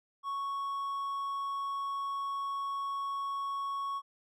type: tone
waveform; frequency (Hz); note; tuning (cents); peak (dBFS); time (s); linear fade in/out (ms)
triangle; 1108.7; C#6; 0; -31; 0.23-4.02; 50
effects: none